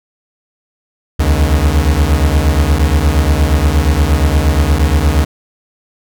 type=beating tone pair; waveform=40% pulse; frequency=69 / 77.5 Hz; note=C#2 / D#2; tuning=-7 / -6 cents; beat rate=8.5 Hz; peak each=-11 dBFS; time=1.19-5.25 s; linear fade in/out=10 ms; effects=none